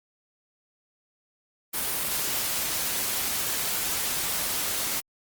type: noise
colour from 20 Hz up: white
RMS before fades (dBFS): -28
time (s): 1.73-5.01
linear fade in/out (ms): 20
effects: Opus 32 kbps